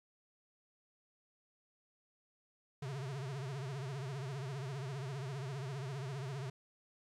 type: tone with vibrato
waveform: square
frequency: 135.2 Hz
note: C#3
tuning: 43 cents flat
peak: -40 dBFS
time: 2.82-6.5 s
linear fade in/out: 5 ms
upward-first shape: triangle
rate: 15 Hz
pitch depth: 170 cents each way
effects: low-pass 8000 Hz 12 dB/octave + 12-bit